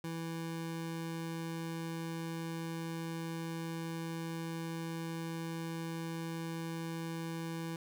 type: tone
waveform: 25% pulse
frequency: 164.81 Hz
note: E3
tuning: in tune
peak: -34 dBFS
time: 0.04-7.76 s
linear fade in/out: 2 ms
effects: none